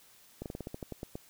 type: slowing click train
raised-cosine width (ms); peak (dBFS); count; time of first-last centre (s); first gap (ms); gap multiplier
2; -25; 11; 0.42-1.155; 38; 1.14
effects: white hiss -60 dBFS RMS until 1.29 s